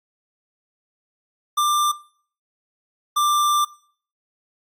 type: tone pair in turn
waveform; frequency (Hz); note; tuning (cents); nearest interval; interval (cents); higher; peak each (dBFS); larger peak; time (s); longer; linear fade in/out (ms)
square; 1188 / 1183.5; D6 / D6; +20 / +13; unison; 7; first; -17; neither; 1.57-1.92 / 3.16-3.65; second; 10
effects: noise-tail reverb RT60 0.5 s tail -20 dB re dry + AAC 64 kbps